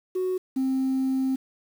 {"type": "tone pair in turn", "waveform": "sine", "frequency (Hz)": [370, 263.8], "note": ["F#4", "C4"], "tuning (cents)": [0, 14], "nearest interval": "tritone", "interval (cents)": 586, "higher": "first", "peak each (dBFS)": [-22, -20], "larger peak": "second", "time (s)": [[0.15, 0.38], [0.56, 1.36]], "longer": "second", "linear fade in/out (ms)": 10, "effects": ["tanh soft clip ceiling -20 dBFS", "8-bit"]}